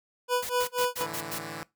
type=tone with tremolo; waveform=25% pulse; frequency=493.9 Hz; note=B4; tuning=in tune; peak=-19 dBFS; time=0.28-1.07 s; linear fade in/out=50 ms; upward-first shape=sine; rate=4.1 Hz; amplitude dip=100%
type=noise bursts; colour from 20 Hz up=white; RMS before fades=-35 dBFS; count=6; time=0.42-1.388 s; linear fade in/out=10 ms; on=78 ms; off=100 ms
type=chord; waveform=5% pulse; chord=A suspended fourth; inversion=none; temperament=equal; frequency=110 / 146.83 / 164.81 Hz; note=A2 / D3 / E3; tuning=0 / 0 / 0 cents; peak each=-32 / -29 / -27 dBFS; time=1.01-1.63 s; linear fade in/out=0 ms
effects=noise-tail reverb RT60 0.2 s tail -21 dB re dry